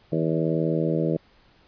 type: harmonic tone with a mistuned harmonic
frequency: 80.7 Hz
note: E2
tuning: 36 cents flat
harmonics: 2 / 3 / 4 / 5 / 6 / 7 / 8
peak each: -25 / -32 / -27 / -30 / -29 / -31 / -36 dBFS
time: 0.12-1.17 s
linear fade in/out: 5 ms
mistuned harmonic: 8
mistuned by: -16 cents
effects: pink hiss -58 dBFS RMS until 1.67 s + resampled to 11025 Hz